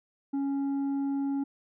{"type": "tone with tanh clipping", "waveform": "sine", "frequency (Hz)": 277.2, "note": "C#4", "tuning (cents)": 0, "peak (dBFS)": -28, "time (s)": [0.33, 1.44], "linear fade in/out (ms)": 10, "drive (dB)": 5, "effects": []}